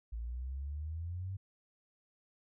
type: exponential sweep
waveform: sine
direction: up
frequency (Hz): 55 to 98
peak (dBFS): -37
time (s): 0.12-1.37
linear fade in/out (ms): 10
effects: none